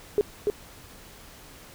sine tone with echo, 415.3 Hz, G#4, in tune, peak -17 dBFS, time 0.18-0.21 s, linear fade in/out 0 ms, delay 290 ms, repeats 1, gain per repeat -3 dB, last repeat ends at 0.5 s, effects pink hiss -48 dBFS RMS until 1.74 s

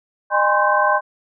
sine tone cluster, 609 / 816 / 1026 / 1066 / 1547 Hz, D#5 / G#5 / C6 / C6 / G6, -37 / -31 / -34 / +32 / -23 cents, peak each -20 dBFS, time 0.3-1.01 s, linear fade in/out 50 ms, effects none

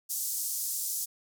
white band-pass noise, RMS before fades -33 dBFS, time 0.09-1.06 s, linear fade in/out 20 ms, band 5700 to 15000 Hz, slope 24 dB/octave, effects none

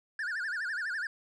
triangle tone with vibrato, 1601 Hz, G6, 36 cents sharp, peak -30 dBFS, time 0.19-1.07 s, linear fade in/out 2 ms, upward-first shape sine, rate 12 Hz, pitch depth 210 cents each way, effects resampled to 22050 Hz + 11-bit

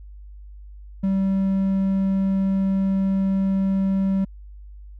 triangle tone, 193.1 Hz, G3, 26 cents flat, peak -16 dBFS, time 1.03-4.25 s, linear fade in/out 10 ms, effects added 50 Hz sine -38 dBFS peak until 4.99 s

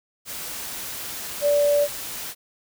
sine tone in noise, 580 Hz, D5, 22 cents flat, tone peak -16 dBFS, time 1.41-1.88 s, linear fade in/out 50 ms, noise white, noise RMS -33 dBFS, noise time 0.25-2.35 s, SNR +14 dB, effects none

